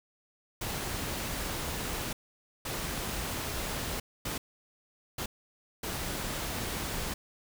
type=noise bursts at uneven times; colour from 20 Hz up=pink; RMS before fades=-35 dBFS; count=5; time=0.61-2.13 / 2.65-4 / 4.25-4.38 / 5.18-5.26 / 5.83-7.14 s; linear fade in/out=5 ms; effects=none